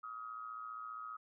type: tone with amplitude modulation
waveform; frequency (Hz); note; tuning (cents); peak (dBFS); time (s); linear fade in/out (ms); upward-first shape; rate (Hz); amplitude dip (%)
sine; 1265; D#6; +28; -40; 0.03-1.17; 10; sine; 115; 70
effects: none